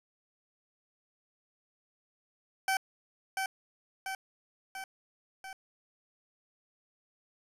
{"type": "tone with echo", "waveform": "20% pulse", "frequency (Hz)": 768, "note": "G5", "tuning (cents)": -36, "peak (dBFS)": -22, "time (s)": [2.68, 2.77], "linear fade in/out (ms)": 2, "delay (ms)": 690, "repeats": 4, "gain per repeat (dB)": -4, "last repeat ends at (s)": 5.53, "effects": ["resampled to 32000 Hz", "9-bit"]}